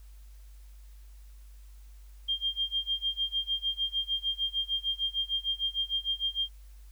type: tone with tremolo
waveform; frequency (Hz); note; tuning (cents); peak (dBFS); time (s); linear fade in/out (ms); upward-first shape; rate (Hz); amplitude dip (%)
sine; 3200; G7; +35; -25; 2.28-6.49; 10; sine; 6.6; 95
effects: added 50 Hz sine -47 dBFS peak until 6.91 s + white hiss -65 dBFS RMS until 6.91 s